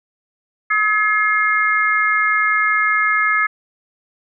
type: harmonic tone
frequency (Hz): 425.3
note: G#4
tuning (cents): +41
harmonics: 3 / 4 / 5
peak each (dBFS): -18 / -18 / -18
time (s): 0.7-3.47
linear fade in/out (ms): 10
effects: none